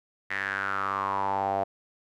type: tone with band-pass filter sweep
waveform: sawtooth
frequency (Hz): 98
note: G2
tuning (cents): 0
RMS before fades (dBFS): -29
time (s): 0.3-1.64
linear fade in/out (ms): 10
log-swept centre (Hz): 1900 to 690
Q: 6.6
effects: none